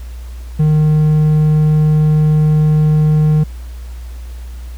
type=tone; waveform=triangle; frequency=153.3 Hz; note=D#3; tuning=25 cents flat; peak=-6 dBFS; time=0.59-3.44 s; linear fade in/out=10 ms; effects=added 60 Hz sine -25 dBFS peak until 4.77 s + pink hiss -44 dBFS RMS until 4.77 s